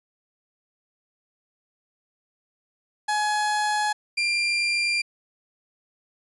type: tone pair in turn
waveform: 30% pulse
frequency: 843 / 2384 Hz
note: G#5 / D7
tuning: +26 / +25 cents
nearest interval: octave + tritone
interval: 1799 cents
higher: second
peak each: -19 dBFS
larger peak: neither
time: 3.08-3.93 / 4.17-5.02 s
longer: neither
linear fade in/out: 10 ms
effects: resampled to 24000 Hz